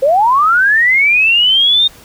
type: linear sweep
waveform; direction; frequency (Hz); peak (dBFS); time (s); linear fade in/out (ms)
sine; up; 509 to 3700; -7; 0.02-1.88; 10
effects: pink hiss -40 dBFS RMS until 2.04 s